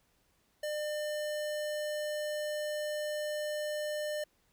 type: tone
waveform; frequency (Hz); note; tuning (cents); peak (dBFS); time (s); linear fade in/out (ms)
square; 600; D5; +37; -34; 0.63-4.24; 5
effects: pink hiss -72 dBFS RMS until 4.52 s